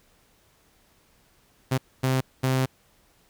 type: tone bursts at uneven times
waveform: sawtooth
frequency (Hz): 130.7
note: C3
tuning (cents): -1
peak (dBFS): -17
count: 3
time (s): 1.71-1.78 / 2.03-2.21 / 2.43-2.66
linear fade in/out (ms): 10
effects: pink hiss -62 dBFS RMS until 3.29 s